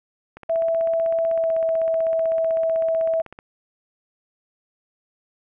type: click train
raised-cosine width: 0.5 ms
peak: -24 dBFS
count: 49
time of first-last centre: 0.37-3.389 s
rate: 15.9 Hz
type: tone with pitch glide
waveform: sine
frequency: 659.3 to 652.5 Hz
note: E5 to E5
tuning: 0 to -18 cents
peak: -18 dBFS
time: 0.49-3.22 s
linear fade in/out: 10 ms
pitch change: -18 cents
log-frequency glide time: 1.31-1.54 s
effects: none